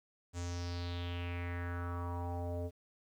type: tone with low-pass filter sweep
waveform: square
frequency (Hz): 87.31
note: F2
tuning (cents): 0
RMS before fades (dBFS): -39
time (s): 0.33-2.71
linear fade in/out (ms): 50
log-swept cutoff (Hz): 7500 to 520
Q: 4.2
effects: 11-bit